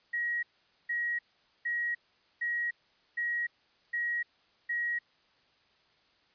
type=tone bursts; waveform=sine; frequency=1900 Hz; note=A#6; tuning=33 cents sharp; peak=-29 dBFS; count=7; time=0.13-4.99 s; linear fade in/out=10 ms; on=300 ms; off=460 ms; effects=white hiss -67 dBFS RMS until 6.34 s + resampled to 11025 Hz